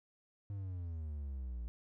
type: exponential sweep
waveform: triangle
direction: down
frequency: 102.4 to 56.7 Hz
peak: -37 dBFS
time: 0.5-1.68 s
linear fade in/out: 0 ms
effects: none